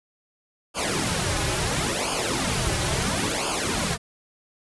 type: noise with flanger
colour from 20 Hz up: pink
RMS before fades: -25 dBFS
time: 0.74-3.98 s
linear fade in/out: 50 ms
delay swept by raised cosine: 0.51 to 4.41 ms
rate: 0.73 Hz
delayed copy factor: -0.8
effects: resampled to 24000 Hz